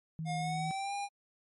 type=tone; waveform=sine; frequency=160.1 Hz; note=D#3; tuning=50 cents sharp; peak=-35 dBFS; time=0.19-0.71 s; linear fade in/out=0 ms
type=tone with pitch glide; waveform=square; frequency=714 to 806.1 Hz; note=F5 to G5; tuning=+38 to +48 cents; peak=-35 dBFS; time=0.25-1.09 s; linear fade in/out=50 ms; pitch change=+210 cents; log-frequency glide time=0.37-0.94 s
effects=MP3 48 kbps